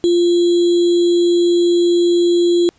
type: tone with sample-and-hold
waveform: sine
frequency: 347.3 Hz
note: F4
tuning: 10 cents flat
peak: -10 dBFS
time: 0.04-2.69 s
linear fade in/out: 0 ms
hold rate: 3675 Hz
effects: pink hiss -55 dBFS RMS until 2.78 s + resampled to 16000 Hz